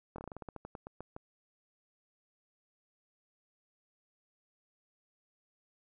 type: slowing click train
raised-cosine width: 1 ms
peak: -29 dBFS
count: 15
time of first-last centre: 0.16-1.164 s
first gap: 23 ms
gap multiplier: 1.16
effects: none